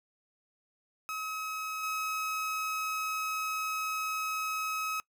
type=tone with level steps; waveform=30% pulse; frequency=1278 Hz; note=D#6; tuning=46 cents sharp; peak=-32 / -29 dBFS; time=1.09-5 s; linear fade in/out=0 ms; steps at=1.83 s; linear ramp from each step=5 ms; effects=noise-tail reverb RT60 0.1 s tail -23 dB re dry